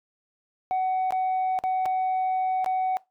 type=tone with dropouts; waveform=sine; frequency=749 Hz; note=F#5; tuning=21 cents sharp; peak=-20 dBFS; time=0.71-2.97 s; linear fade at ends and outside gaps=0 ms; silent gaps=1.107-1.123 / 1.589-1.638 / 1.856-1.86 / 2.645-2.661 s; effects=noise-tail reverb RT60 0.2 s tail -22 dB re dry + tanh soft clip ceiling -21 dBFS